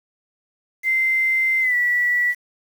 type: tone with pitch glide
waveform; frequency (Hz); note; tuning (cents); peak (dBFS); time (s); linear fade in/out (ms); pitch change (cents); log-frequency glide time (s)
sine; 2079 to 1951; C7 to B6; -12 to -22; -16; 0.83-2.35; 50; -110; 1.61-1.75
effects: 7-bit